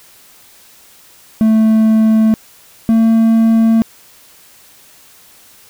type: tone pair in turn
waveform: triangle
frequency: 220 / 225.4 Hz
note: A3 / A3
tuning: 0 / +42 cents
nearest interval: unison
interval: 42 cents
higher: second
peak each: -5 dBFS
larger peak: neither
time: 1.41-2.34 / 2.89-3.82 s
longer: neither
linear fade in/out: 0 ms
effects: white hiss -44 dBFS RMS until 5.69 s